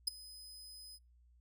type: tone with ADSR envelope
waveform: sawtooth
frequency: 5030 Hz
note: D#8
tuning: 18 cents sharp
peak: -25 dBFS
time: 0.07-0.99 s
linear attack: 9 ms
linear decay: 8 ms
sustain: -23 dB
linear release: 43 ms
effects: noise-tail reverb RT60 0.2 s tail -20 dB re dry + added 60 Hz sine -63 dBFS peak until 1.4 s